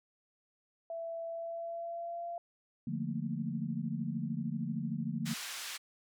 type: tone with pitch glide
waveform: sine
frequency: 665 to 686.9 Hz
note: E5 to F5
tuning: +15 to -29 cents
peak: -37 dBFS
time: 0.9-2.38 s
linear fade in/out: 2 ms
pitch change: +56 cents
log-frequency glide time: 1.26-2.27 s
type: chord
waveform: sine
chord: Bb major seventh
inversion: first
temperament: equal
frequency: 146.83 / 174.61 / 220 / 233.1 Hz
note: D3 / F3 / A3 / Bb3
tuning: 0 / 0 / 0 / 0 cents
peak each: -39 dBFS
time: 2.87-5.34 s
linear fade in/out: 5 ms
type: band-pass noise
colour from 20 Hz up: pink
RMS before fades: -42 dBFS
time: 5.25-5.78 s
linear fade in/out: 20 ms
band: 1700 to 10000 Hz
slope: 12 dB/octave
effects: none